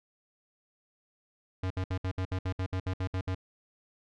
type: tone bursts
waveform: square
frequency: 93 Hz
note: F#2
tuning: 9 cents sharp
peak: -30 dBFS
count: 13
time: 1.63-3.348 s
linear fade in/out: 5 ms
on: 74 ms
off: 63 ms
effects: low-pass 4000 Hz 12 dB/octave